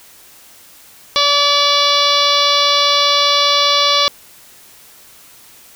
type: harmonic tone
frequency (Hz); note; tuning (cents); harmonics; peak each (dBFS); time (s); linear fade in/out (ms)
575; D5; -37; 1 / 2 / 3 / 4 / 5 / 6 / 7 / 8 / 9 / 10; -20 / -16 / -28 / -22 / -23 / -16 / -18 / -21 / -24 / -27; 1.16-4.08; 0
effects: white hiss -43 dBFS RMS until 5.75 s